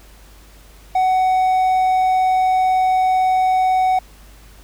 triangle tone, 747 Hz, F#5, 16 cents sharp, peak -11 dBFS, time 0.95-3.99 s, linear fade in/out 5 ms, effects added 50 Hz sine -43 dBFS peak until 4.63 s + pink hiss -48 dBFS RMS until 4.63 s

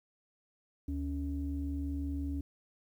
sine tone pair together, 74.16 / 280 Hz, D2 / C#4, +17 / +18 cents, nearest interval octave + major seventh, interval 2301 cents, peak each -34 / -36 dBFS, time 0.88-2.41 s, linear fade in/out 5 ms, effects tanh soft clip ceiling -26 dBFS + 11-bit

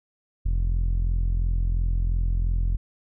sawtooth tone with low-pass filter, 42.89 Hz, F1, 31 cents flat, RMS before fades -23 dBFS, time 0.45-2.77 s, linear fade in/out 10 ms, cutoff 91 Hz, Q 0.6, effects none

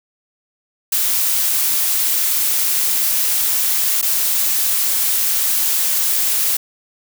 blue noise with dropouts, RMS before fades -17 dBFS, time 0.92-6.57 s, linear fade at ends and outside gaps 5 ms, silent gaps 4.015-4.025 s, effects none

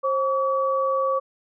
sine tone pair together, 533 / 1139.5 Hz, C5 / C#6, +32 / +47 cents, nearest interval octave + minor second, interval 1315 cents, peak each -22 / -23 dBFS, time 0.03-1.2 s, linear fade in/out 20 ms, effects none

